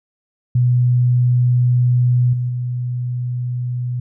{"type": "tone with level steps", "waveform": "sine", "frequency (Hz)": 123.47, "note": "B2", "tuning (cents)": 0, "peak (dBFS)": [-11, -17, -19], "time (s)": [0.55, 4], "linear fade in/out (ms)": 5, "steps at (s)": [2.33, 2.49], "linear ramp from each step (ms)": 5, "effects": []}